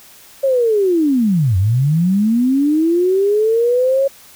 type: linear two-way sweep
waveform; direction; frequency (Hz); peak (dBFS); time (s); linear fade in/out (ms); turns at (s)
sine; down then up; 554 to 88.6 to 554; -11; 0.43-4.08; 10; 1.57
effects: white hiss -43 dBFS RMS until 4.35 s